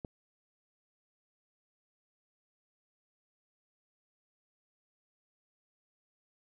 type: click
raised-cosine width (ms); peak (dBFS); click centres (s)
2; -26; 0.048
effects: none